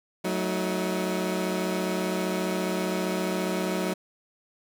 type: chord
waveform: 20% pulse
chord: D# diminished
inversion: first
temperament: equal with one note detuned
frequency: 185 / 220 / 316.2 Hz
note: F#3 / A3 / D#4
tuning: 0 / 0 / +28 cents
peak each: -23 / -29 / -27 dBFS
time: 0.24-3.94 s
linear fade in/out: 10 ms
effects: none